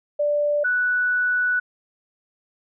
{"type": "tone pair in turn", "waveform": "sine", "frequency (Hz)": [587.3, 1479.9], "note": ["D5", "F#6"], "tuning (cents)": [0, 0], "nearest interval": "octave + major third", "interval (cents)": 1600, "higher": "second", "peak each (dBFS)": -18, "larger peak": "neither", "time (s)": [[0.19, 0.64], [0.64, 1.6]], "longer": "second", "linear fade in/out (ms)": 10, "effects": []}